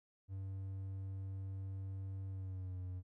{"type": "tone with pitch glide", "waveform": "triangle", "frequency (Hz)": [96.3, 91.58], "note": ["G2", "F#2"], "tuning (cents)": [-30, -17], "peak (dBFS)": -39, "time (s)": [0.28, 3.03], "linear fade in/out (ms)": 50, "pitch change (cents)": -87, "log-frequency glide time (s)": [2.28, 2.79], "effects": []}